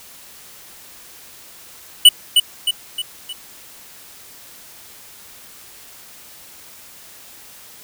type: tone with echo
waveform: square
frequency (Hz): 2960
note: F#7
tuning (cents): 0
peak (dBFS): -3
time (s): 2.05-2.09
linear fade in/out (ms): 5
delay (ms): 310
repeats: 4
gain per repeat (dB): -6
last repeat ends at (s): 3.33
effects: white hiss -42 dBFS RMS until 7.83 s